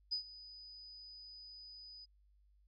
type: tone with ADSR envelope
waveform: sine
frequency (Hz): 4978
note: D#8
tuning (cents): 0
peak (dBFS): -33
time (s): 0.11-2.06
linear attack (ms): 17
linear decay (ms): 100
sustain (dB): -18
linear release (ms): 22
effects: added 50 Hz sine -66 dBFS peak until 2.67 s